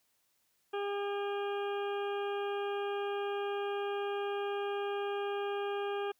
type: harmonic tone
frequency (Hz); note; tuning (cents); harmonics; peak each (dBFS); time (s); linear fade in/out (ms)
404; G#4; -48; 1 / 2 / 3 / 4 / 6 / 7 / 8; -34 / -40 / -44 / -46 / -50 / -51 / -52; 0.73-6.12; 10
effects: white hiss -75 dBFS RMS until 6.19 s